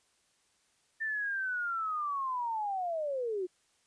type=linear sweep; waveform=sine; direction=down; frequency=1796 to 349.2 Hz; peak=-31 dBFS; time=1-3.47 s; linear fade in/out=20 ms; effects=white hiss -71 dBFS RMS until 3.86 s + resampled to 22050 Hz